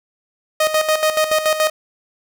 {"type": "tone with tremolo", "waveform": "sawtooth", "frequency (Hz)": 622.3, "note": "D#5", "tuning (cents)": 0, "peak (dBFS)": -9, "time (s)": [0.6, 1.7], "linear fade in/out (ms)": 5, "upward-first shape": "square", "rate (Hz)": 7, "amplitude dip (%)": 65, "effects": []}